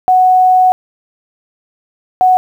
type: tone pair in turn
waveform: sine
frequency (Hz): 740 / 740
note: F#5 / F#5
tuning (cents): 0 / 0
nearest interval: unison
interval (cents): 0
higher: neither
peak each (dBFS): -5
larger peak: neither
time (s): 0.08-0.72 / 2.21-2.37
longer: first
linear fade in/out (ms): 0
effects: 7-bit